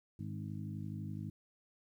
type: harmonic tone with a mistuned harmonic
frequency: 51.9 Hz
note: G#1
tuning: in tune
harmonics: 2 / 3 / 4 / 5 / 6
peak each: -43 / -44 / -46 / -52 / -51 dBFS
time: 0.19-1.3 s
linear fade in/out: 5 ms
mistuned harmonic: 5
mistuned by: +20 cents
effects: 12-bit